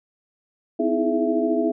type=tone cluster; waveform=sine; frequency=254.5 / 316.5 / 330.2 / 421 / 666 Hz; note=C4 / D#4 / E4 / G#4 / E5; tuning=-48 / +30 / +3 / +24 / +18 cents; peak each=-25 dBFS; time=0.79-1.72 s; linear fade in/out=10 ms; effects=none